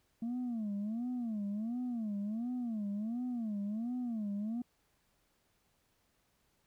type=tone with vibrato; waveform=sine; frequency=224.3 Hz; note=A3; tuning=34 cents sharp; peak=-32 dBFS; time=0.22-4.62 s; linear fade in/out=5 ms; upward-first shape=sine; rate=1.4 Hz; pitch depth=190 cents each way; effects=tanh soft clip ceiling -33 dBFS + pink hiss -75 dBFS RMS until 6.66 s